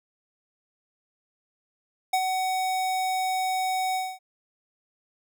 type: tone with ADSR envelope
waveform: square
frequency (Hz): 750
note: F#5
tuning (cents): +23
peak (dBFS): -20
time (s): 2.13-4.19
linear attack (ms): 7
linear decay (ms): 59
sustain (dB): -5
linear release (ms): 240
effects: none